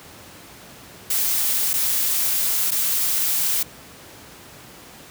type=noise with dropouts; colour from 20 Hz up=blue; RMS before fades=-21 dBFS; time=1.1-3.63 s; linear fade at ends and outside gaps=5 ms; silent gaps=1.733-1.737 / 2.708-2.716 s; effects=pink hiss -43 dBFS RMS until 5.1 s + high-pass 80 Hz 12 dB/octave